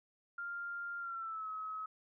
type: tone with pitch glide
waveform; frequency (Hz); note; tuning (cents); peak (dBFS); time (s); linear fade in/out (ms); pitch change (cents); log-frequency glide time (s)
sine; 1396.9 to 1281; F6 to E6; 0 to -50; -39; 0.38-1.86; 5; -150; 0.99-1.49
effects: none

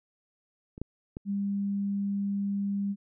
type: clicks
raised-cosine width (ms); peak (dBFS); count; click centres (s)
3; -30 / -20 / -23; 3; 0.779 / 0.816 / 1.169
type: tone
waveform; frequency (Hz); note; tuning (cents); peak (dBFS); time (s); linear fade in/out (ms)
sine; 200; G3; +35; -27; 1.25-2.96; 50
effects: none

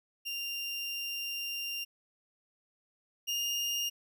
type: tone pair in turn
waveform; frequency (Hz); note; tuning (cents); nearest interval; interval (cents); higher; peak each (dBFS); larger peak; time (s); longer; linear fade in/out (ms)
30% pulse; 2787 / 2828; F7 / F7; -4 / +21; unison; 25; second; -32 / -28; second; 0.25-1.85 / 3.27-3.9; first; 20
effects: none

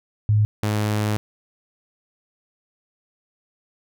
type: tone pair in turn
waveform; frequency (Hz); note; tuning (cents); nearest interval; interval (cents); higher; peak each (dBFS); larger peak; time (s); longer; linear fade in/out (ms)
sine / sawtooth; 105.9 / 105.9; G#2 / G#2; +34 / +34; unison; 0; neither; -14 / -16; first; 0.29-0.45 / 0.63-1.17; second; 0
effects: none

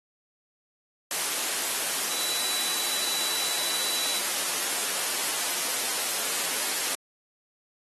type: tone in noise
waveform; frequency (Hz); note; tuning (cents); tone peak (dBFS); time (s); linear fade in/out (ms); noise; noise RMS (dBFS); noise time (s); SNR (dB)
sine; 3951; B7; 0; -33; 2.11-4.19; 0; white; -28; 1.11-6.95; -8
effects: high-pass 300 Hz 12 dB/octave + AAC 32 kbps

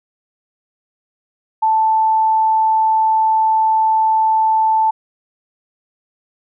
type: tone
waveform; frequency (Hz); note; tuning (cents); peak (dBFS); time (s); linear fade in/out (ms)
sine; 880; A5; 0; -11; 1.62-4.91; 10
effects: none

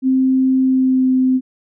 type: tone with pitch glide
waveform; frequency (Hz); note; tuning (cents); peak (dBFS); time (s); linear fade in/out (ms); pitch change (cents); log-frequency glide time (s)
sine; 261.6 to 258.3; C4 to C4; 0 to -22; -11; 0.02-1.41; 50; -22; 0.6-1.11
effects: none

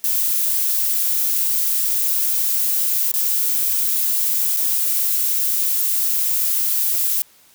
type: noise with dropouts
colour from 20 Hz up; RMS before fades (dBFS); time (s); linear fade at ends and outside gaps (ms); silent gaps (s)
violet; -19; 0.04-7.22; 1; 3.116-3.139 / 4.565-4.57
effects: white hiss -52 dBFS RMS until 7.54 s

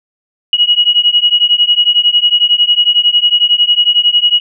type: beating tone pair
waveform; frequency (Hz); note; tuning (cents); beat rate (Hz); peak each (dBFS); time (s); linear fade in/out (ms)
sine; 2900 / 2911; F#7 / F#7; -35 / -29; 11; -10; 0.53-4.4; 2
effects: none

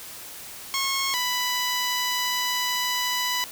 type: tone pair in turn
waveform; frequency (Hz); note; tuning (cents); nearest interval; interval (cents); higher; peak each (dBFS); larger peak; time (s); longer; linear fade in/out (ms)
10% pulse; 1088 / 991.4; C#6 / B5; -33 / +6; major second; 161; first; -15; neither; 0.74-1.14 / 1.14-3.44; second; 0
effects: white hiss -40 dBFS RMS until 3.51 s

